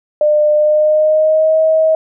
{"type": "tone with pitch glide", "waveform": "sine", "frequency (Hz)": [601, 635.6], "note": ["D5", "D#5"], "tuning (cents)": [40, 37], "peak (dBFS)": -8, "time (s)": [0.21, 1.95], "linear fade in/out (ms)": 2, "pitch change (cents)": 97, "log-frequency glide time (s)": [0.54, 1.6], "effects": []}